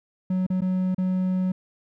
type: tone with dropouts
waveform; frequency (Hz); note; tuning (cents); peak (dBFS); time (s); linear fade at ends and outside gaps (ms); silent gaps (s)
triangle; 185.2; F#3; +2; -19; 0.3-1.52; 5; 0.466-0.501 / 0.608-0.618 / 0.947-0.981
effects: none